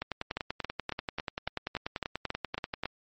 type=two click trains; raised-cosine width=0.3 ms; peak=-16 / -16 dBFS; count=10 / 30; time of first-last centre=0.37-2.856 / 0.02-2.836 s; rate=3.62 / 10.3 Hz; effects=MP3 32 kbps